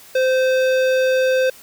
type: tone with hard clipping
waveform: sine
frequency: 518 Hz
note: C5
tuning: 17 cents flat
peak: -16 dBFS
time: 0.15-1.5 s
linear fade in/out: 5 ms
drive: 15 dB
effects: white hiss -44 dBFS RMS until 1.62 s